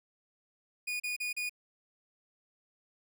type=tone bursts; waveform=40% pulse; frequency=2458 Hz; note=D#7; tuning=22 cents flat; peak=-32 dBFS; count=4; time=0.87-1.495 s; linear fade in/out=10 ms; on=130 ms; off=35 ms; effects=none